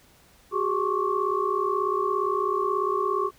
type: tone cluster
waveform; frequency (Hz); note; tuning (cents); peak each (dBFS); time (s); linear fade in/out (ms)
sine; 373.9 / 410.7 / 1086 / 1144; F#4 / G#4 / C#6 / D6; +18 / -19 / -36 / -46; -28; 0.51-3.31; 50
effects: pink hiss -57 dBFS RMS until 3.38 s